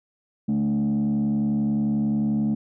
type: tone with frequency modulation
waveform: sine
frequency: 216.1 Hz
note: A3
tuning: 31 cents flat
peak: -18 dBFS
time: 0.48-2.55 s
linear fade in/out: 10 ms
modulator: 71.3 Hz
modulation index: 0.66
effects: tanh soft clip ceiling -18 dBFS